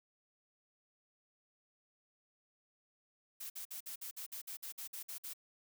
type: noise bursts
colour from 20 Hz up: blue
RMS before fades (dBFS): -45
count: 13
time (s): 3.4-5.336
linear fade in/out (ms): 10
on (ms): 100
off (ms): 53
effects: none